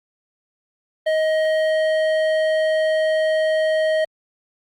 sine tone with hard clipping, 629 Hz, D#5, 19 cents sharp, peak -18 dBFS, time 1.06-4.05 s, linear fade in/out 10 ms, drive 10 dB, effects Opus 32 kbps

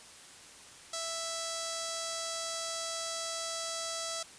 5% pulse tone with notch filter, 660 Hz, E5, 2 cents sharp, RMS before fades -37 dBFS, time 0.93-4.23 s, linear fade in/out 5 ms, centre 2400 Hz, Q 1.3, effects white hiss -52 dBFS RMS until 4.38 s + resampled to 22050 Hz

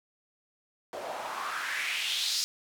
white noise with band-pass filter sweep, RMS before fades -33 dBFS, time 0.93-2.44 s, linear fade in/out 0 ms, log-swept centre 530 to 5200 Hz, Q 3.1, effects none

